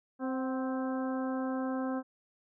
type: harmonic tone with a mistuned harmonic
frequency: 261.6 Hz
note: C4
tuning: in tune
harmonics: 1 / 2 / 3 / 4 / 5 / 6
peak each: -32 / -38 / -42 / -44 / -46 / -48 dBFS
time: 0.19-2.03 s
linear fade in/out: 50 ms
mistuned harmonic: 3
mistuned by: -38 cents
effects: none